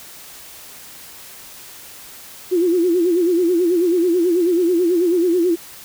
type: tone with vibrato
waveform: sine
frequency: 349.2 Hz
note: F4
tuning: in tune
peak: -13 dBFS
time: 2.51-5.56 s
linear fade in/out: 20 ms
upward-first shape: sine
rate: 9.2 Hz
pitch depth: 99 cents each way
effects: white hiss -39 dBFS RMS until 5.84 s